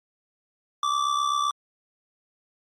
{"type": "tone with amplitude modulation", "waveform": "square", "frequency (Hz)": 1164, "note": "D6", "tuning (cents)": -16, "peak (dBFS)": -20, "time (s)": [0.83, 1.51], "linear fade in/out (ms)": 2, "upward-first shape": "sine", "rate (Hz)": 67.8, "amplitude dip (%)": 65, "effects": ["low-pass 6000 Hz 12 dB/octave", "Opus 48 kbps"]}